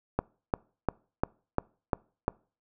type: click train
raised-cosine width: 1 ms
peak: -11 dBFS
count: 7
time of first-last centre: 0.19-2.281 s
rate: 2.87 Hz
effects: noise-tail reverb RT60 0.4 s tail -25 dB re dry